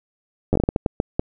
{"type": "slowing click train", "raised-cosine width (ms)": 2, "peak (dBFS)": -5, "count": 11, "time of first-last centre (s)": [0.53, 1.195], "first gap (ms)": 10, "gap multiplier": 1.39, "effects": []}